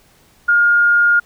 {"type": "tone", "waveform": "sine", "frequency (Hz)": 1419, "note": "F6", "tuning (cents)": 27, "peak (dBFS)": -9, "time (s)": [0.48, 1.2], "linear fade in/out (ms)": 10, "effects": ["pink hiss -52 dBFS RMS until 1.25 s"]}